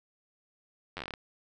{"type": "slowing click train", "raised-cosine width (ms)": 0.3, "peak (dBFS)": -21, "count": 10, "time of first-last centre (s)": [0.97, 1.138], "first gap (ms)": 10, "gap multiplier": 1.15, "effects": []}